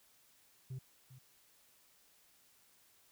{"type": "tone with echo", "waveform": "sine", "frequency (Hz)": 130, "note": "C3", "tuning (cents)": -11, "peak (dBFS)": -38, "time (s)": [0.7, 0.79], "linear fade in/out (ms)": 10, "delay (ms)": 400, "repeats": 1, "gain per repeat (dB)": -15, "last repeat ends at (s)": 1.19, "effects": ["tanh soft clip ceiling -40 dBFS", "white hiss -68 dBFS RMS until 3.11 s"]}